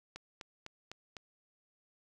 click train, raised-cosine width 0.2 ms, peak -27 dBFS, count 5, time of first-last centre 0.16-1.168 s, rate 3.97 Hz, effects none

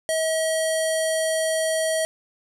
square tone with low-pass filter, 640 Hz, D#5, 49 cents sharp, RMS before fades -23 dBFS, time 0.09-2.05 s, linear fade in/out 0 ms, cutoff 10000 Hz, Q 3.5, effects none

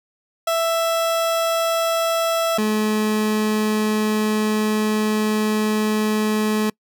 30% pulse tone pair in turn, 662 / 214.3 Hz, E5 / A3, +7 / -45 cents, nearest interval octave + minor sixth, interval 1952 cents, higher first, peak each -15 dBFS, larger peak neither, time 0.47-2.58 / 2.58-6.7 s, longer second, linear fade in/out 5 ms, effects noise-tail reverb RT60 0.1 s tail -26 dB re dry

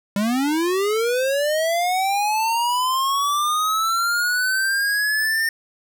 square linear sweep, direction up, 195.5 to 1822 Hz, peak -19 dBFS, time 0.16-5.49 s, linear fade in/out 2 ms, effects none

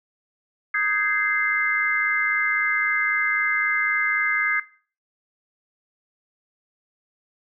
sine chord, Ab major seventh, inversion second, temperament just, 1245.9 / 1557.4 / 1661.2 / 2077 Hz, Eb6 / G6 / Ab6 / C7, +2 / -12 / 0 / -13 cents, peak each -29 / -29 / -24 / -24 dBFS, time 0.74-4.6 s, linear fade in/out 5 ms, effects noise-tail reverb RT60 0.4 s tail -18 dB re dry

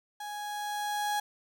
35% pulse tone with level ramp, 830.6 Hz, G#5, in tune, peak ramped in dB -36 to -26 dBFS, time 0.2-1.2 s, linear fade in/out 5 ms, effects none

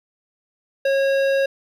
sine tone with hard clipping, 546 Hz, C#5, 26 cents flat, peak -18 dBFS, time 0.85-1.46 s, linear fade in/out 5 ms, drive 13 dB, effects none

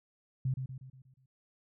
sine tone with echo, 130.81 Hz, C3, in tune, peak -28 dBFS, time 0.45-0.54 s, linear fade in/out 5 ms, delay 120 ms, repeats 6, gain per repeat -6 dB, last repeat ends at 1.26 s, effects none

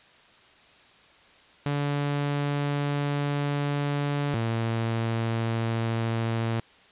sawtooth tone pair in turn, 143.9 / 114.21 Hz, D3 / A#2, -35 / -35 cents, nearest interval major third, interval 400 cents, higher first, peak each -21 / -21 dBFS, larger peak neither, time 1.66-4.34 / 4.34-6.6 s, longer first, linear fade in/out 0 ms, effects white hiss -55 dBFS RMS until 6.91 s + resampled to 8000 Hz

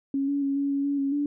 sine tone with pitch steps, 274.9 / 282.9 / 276.6 / 280.7 / 278.9 / 283.1 / 275.9 / 289.1 Hz, C#4 / C#4 / C#4 / C#4 / C#4 / C#4 / C#4 / D4, -14 / +35 / -4 / +22 / +11 / +37 / -8 / -27 cents, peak -23 dBFS, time 0.14-1.26 s, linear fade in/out 2 ms, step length 140 ms, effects none

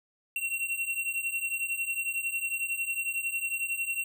square beating tone pair, 2725 / 2736 Hz, F7 / F7, -43 / -36 cents, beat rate 11 Hz, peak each -35 / -32 dBFS, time 0.36-4.04 s, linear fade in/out 2 ms, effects none

